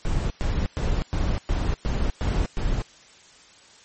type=noise bursts; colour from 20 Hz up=brown; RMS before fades=-23 dBFS; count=8; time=0.05-2.82 s; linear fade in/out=0 ms; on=250 ms; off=110 ms; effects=white hiss -51 dBFS RMS until 3.84 s + MP3 32 kbps